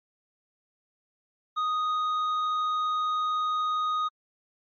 sine tone with hard clipping, 1244.5 Hz, D#6, in tune, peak -26 dBFS, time 1.56-4.09 s, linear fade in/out 20 ms, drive 5 dB, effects MP3 32 kbps

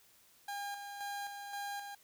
30% pulse tone with tremolo, 808 Hz, G#5, 48 cents flat, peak -36 dBFS, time 0.48-1.95 s, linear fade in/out 5 ms, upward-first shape square, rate 1.9 Hz, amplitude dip 45%, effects white hiss -65 dBFS RMS until 2.03 s

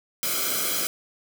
white noise with comb filter, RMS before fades -26 dBFS, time 0.23-0.87 s, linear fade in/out 0 ms, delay 1.1 ms, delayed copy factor -1, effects none

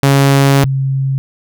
sawtooth / sine tone pair in turn, 138.4 / 134.93 Hz, C#3 / C#3, -2 / -46 cents, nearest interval unison, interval 44 cents, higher first, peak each -3 / -12 dBFS, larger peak first, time 0.03-0.64 / 0.64-1.18 s, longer first, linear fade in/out 0 ms, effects none

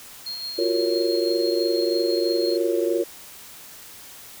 sine tone with tremolo, 4247 Hz, C8, 25 cents sharp, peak -28 dBFS, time 0.26-2.57 s, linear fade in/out 5 ms, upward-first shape sine, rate 6 Hz, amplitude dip 35%
sine chord, Gb major seventh, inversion third, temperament just, 346.9 / 370 / 462.5 / 555 Hz, F4 / Gb4 / Bb4 / Db5, -12 / 0 / -14 / +2 cents, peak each -23 / -27 / -25 / -27 dBFS, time 0.58-3.04 s, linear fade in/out 10 ms
effects white hiss -43 dBFS RMS until 4.4 s

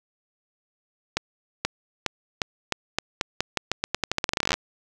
accelerating click train, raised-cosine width 0.2 ms, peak -5 dBFS, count 28, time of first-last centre 1.17-4.54 s, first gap 480 ms, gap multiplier 0.86, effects none

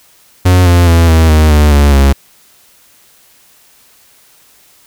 45% pulse tone with pitch steps, 90.8 / 87.3 / 83.94 / 80.71 / 77.6 / 74.61 / 71.74 / 68.97 Hz, F#2 / F2 / E2 / E2 / D#2 / D2 / D2 / C#2, -32 / 0 / +32 / -36 / -4 / +28 / -40 / -8 cents, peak -4 dBFS, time 0.45-2.13 s, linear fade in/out 10 ms, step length 210 ms, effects white hiss -46 dBFS RMS until 4.86 s

